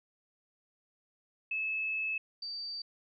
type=tone pair in turn; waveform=sine; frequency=2600 / 4633 Hz; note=E7 / D8; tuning=-24 / -24 cents; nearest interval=minor seventh; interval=1000 cents; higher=second; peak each=-31 / -37 dBFS; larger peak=first; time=1.51-2.18 / 2.42-2.82 s; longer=first; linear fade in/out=5 ms; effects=none